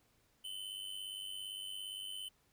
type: tone with amplitude modulation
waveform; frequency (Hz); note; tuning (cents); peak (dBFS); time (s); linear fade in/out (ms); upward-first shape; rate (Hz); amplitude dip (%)
square; 3038; F#7; +45; -40; 0.44-2.29; 10; sine; 97.5; 65
effects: pink hiss -73 dBFS RMS until 2.52 s